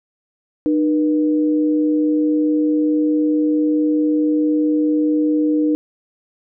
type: tone pair together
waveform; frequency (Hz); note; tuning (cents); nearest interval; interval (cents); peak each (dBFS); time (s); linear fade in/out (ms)
sine; 304.1 / 482.7; D#4 / B4; -40 / -40; minor sixth; 800; -14 / -23; 0.66-5.75; 0
effects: none